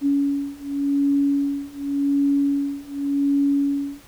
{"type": "beating tone pair", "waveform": "sine", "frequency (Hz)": [280.9, 281.78], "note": ["C#4", "C#4"], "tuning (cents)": [23, 28], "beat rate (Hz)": 0.88, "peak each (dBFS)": [-22, -21], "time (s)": [0.01, 4.02], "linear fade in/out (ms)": 50, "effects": ["pink hiss -49 dBFS RMS until 4.07 s"]}